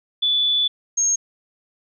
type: tone pair in turn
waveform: sine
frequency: 3466 / 6498 Hz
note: A7 / G#8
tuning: -27 / -39 cents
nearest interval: major seventh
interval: 1088 cents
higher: second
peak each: -16 / -16 dBFS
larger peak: neither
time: 0.22-0.68 / 0.97-1.16 s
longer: first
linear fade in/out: 10 ms
effects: none